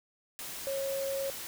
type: tone in noise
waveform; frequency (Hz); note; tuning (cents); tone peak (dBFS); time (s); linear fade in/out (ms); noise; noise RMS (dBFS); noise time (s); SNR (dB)
sine; 546; C#5; -26; -31; 0.67-1.3; 0; white; -41; 0.39-1.47; +7
effects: none